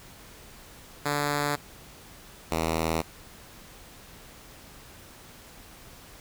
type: tone pair in turn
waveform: 5% pulse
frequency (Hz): 145.6 / 81.1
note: D3 / E2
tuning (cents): -15 / -28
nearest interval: minor seventh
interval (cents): 1013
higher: first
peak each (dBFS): -14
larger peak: neither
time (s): 1.05-1.56 / 2.51-3.02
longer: neither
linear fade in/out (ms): 10
effects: pink hiss -49 dBFS RMS until 6.2 s